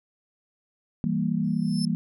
sine chord, E diminished, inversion none, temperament equal with one note detuned, 164.81 / 197.13 / 233.1 Hz, E3 / G3 / Bb3, 0 / +10 / 0 cents, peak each -27 dBFS, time 1.04-1.95 s, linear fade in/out 0 ms
35% pulse tone with exponential growth, 5274 Hz, E8, in tune, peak -27 dBFS, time 1.44-1.85 s, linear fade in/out 1 ms, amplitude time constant 88 ms
effects none

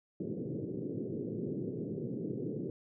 white band-pass noise, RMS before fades -38 dBFS, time 0.2-2.7 s, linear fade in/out 2 ms, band 110 to 440 Hz, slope 48 dB/octave, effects none

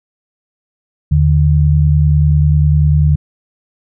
sine tone pair together, 79.2 / 149.32 Hz, D#2 / D3, +31 / +29 cents, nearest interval major seventh, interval 1098 cents, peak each -10 dBFS, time 1.11-3.16 s, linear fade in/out 10 ms, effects none

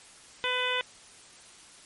harmonic tone, 501 Hz, B4, 25 cents sharp, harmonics 1 / 2 / 3 / 4 / 5 / 6 / 7, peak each -34 / -34 / -34 / -34 / -34 / -34 / -34 dBFS, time 0.44-0.81 s, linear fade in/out 0 ms, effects white hiss -52 dBFS RMS until 1.85 s + MP3 48 kbps

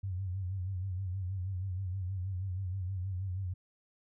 sine tone with vibrato, 93.6 Hz, F#2, 20 cents sharp, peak -33 dBFS, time 0.03-3.54 s, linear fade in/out 10 ms, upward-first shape sine, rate 6.3 Hz, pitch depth 84 cents each way, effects none

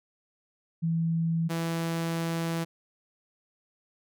sine / sawtooth tone pair in turn, 164.81 / 165.86 Hz, E3 / E3, 0 / +11 cents, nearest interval unison, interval 11 cents, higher second, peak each -24 dBFS, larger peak neither, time 0.82-1.49 / 1.49-2.65 s, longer second, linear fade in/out 20 ms, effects none

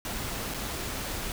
pink noise with dropouts, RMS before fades -34 dBFS, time 0.05-1.32 s, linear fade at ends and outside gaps 1 ms, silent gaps 0.539-0.544 s, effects none

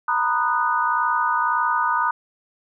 sine chord, B major seventh, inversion third, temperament just, 926 / 987.8 / 1234.7 / 1481.6 Hz, A#5 / B5 / D#6 / F#6, -12 / 0 / -14 / +2 cents, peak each -24 / -24 / -22 / -25 dBFS, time 0.08-2.11 s, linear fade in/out 5 ms, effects none

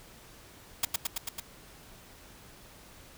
white noise with echo, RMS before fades -26 dBFS, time 0.83-0.85 s, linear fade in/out 5 ms, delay 110 ms, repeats 5, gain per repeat -2 dB, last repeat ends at 1.4 s, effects pink hiss -53 dBFS RMS until 3.17 s

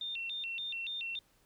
sine tone with vibrato, 3136 Hz, G7, in tune, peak -36 dBFS, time 0.01-1.19 s, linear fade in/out 2 ms, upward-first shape square, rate 3.5 Hz, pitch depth 250 cents each way, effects pink hiss -69 dBFS RMS until 1.45 s

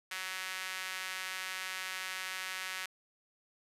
sawtooth tone with high-pass filter, 187 Hz, F#3, 19 cents sharp, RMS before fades -40 dBFS, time 0.11-2.86 s, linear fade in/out 5 ms, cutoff 1800 Hz, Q 1.5, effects resampled to 32000 Hz

